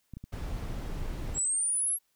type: clicks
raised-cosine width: 5 ms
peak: -29 dBFS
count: 4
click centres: 0.137 / 0.17 / 0.24 / 1.123 s
type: noise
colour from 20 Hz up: brown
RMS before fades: -35 dBFS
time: 0.32-1.39 s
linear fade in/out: 10 ms
type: exponential sweep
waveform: sine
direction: up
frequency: 7540 to 11410 Hz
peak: -26 dBFS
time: 1.34-1.99 s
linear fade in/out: 50 ms
effects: white hiss -74 dBFS RMS until 2.15 s